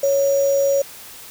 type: tone with sample-and-hold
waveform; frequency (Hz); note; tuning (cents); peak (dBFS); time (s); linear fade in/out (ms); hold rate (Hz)
sine; 554.4; C#5; 0; -14; 0.03-0.82; 5; 6300
effects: white hiss -39 dBFS RMS until 1.3 s